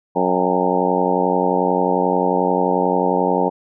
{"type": "harmonic tone with a mistuned harmonic", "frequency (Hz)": 91.3, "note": "F#2", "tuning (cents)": -23, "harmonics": [2, 3, 4, 5, 6, 7, 8, 9, 10], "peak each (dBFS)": [-24, -24, -24, -22, -23, -26, -26, -23, -23], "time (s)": [0.15, 3.5], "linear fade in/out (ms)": 20, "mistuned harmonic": 8, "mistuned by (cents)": 67, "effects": []}